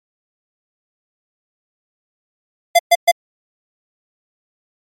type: tone bursts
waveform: square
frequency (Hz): 689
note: F5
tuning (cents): -24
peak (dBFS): -7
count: 3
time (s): 2.75-3.116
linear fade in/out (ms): 10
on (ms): 42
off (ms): 120
effects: MP3 64 kbps